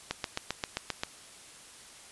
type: click train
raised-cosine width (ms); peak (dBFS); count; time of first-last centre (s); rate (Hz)
0.2; -13; 8; 0.11-1.035; 7.57
effects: white hiss -51 dBFS RMS until 2.11 s + resampled to 24000 Hz